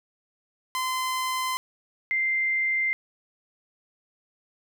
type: tone pair in turn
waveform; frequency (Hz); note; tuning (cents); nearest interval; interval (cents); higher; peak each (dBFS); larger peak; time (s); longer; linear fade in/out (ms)
sawtooth / sine; 1030 / 2089; C6 / C7; -28 / -3; octave; 1225; second; -22; neither; 0.75-1.57 / 2.11-2.93; neither; 0
effects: none

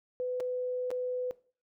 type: tone with dropouts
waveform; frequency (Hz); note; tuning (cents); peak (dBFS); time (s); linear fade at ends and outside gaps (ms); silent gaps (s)
sine; 501; B4; +25; -30; 0.2-1.31; 0; 0.401-0.405 / 0.905-0.914
effects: noise-tail reverb RT60 0.4 s tail -19 dB re dry

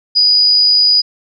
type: tone with amplitude modulation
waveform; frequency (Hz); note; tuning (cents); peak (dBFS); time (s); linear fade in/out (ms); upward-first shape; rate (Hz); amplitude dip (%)
sine; 4925; D#8; -19; -5; 0.15-1.02; 20; sine; 100; 45
effects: none

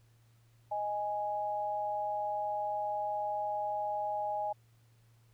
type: tone pair together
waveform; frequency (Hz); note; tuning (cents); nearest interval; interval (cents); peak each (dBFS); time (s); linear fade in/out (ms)
sine; 622.3 / 830.1; D#5 / G#5; 0 / -1; perfect fourth; 499; -37 / -33; 0.71-4.53; 10
effects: added 115 Hz sine -62 dBFS peak until 5.33 s + pink hiss -72 dBFS RMS until 5.33 s

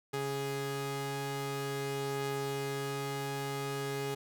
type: tone pair together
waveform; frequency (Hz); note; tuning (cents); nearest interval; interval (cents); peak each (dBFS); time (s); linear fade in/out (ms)
sawtooth; 138.59 / 415.3; C#3 / G#4; 0 / 0; octave + perfect fifth; 1900; -34 / -32; 0.13-4.15; 10
effects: none

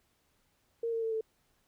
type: tone with pitch steps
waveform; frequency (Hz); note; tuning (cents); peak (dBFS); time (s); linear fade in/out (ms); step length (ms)
sine; 462.1 / 455.2 / 448.4 / 441.7; A#4 / A#4 / A4 / A4; -15 / -41 / +33 / +7; -30; 0.83-1.21; 5; 95
effects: pink hiss -73 dBFS RMS until 1.67 s

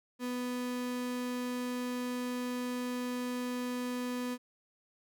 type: tone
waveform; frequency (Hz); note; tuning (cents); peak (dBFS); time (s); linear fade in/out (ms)
35% pulse; 247.8; B3; +6; -32; 0.19-4.38; 50
effects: none

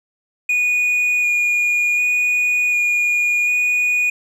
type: tone with vibrato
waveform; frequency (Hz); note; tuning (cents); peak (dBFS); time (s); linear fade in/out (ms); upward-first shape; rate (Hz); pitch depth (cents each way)
triangle; 2450; D#7; -27; -13; 0.49-4.1; 5; square; 0.67; 9
effects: none

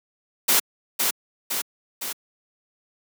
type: noise with echo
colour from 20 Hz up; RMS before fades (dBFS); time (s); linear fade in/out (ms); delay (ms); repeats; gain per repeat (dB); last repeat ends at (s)
white; -18; 0.48-0.6; 10; 510; 3; -4; 2.13
effects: high-pass 200 Hz 12 dB/octave

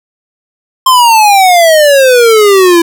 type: exponential sweep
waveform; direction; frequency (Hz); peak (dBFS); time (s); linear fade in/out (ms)
square; down; 1059 to 332.7; -3; 0.86-2.82; 5
effects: none

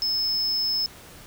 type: tone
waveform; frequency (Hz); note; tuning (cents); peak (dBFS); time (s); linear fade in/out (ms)
triangle; 5220; E8; -18; -21; 0.02-0.86; 0
effects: pink hiss -46 dBFS RMS until 1.26 s

